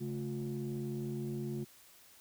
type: tone cluster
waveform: sine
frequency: 137.4 / 216.7 / 355.8 Hz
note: C#3 / A3 / F4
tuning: -15 / -26 / +32 cents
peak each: -38 / -39 / -40 dBFS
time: 0-1.65 s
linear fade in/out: 20 ms
effects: tanh soft clip ceiling -30 dBFS + white hiss -60 dBFS RMS until 2.2 s